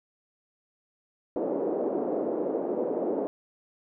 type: band-pass noise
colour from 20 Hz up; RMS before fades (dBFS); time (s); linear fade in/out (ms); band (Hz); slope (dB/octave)
white; -29; 1.36-3.27; 0; 280 to 530; 24
effects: none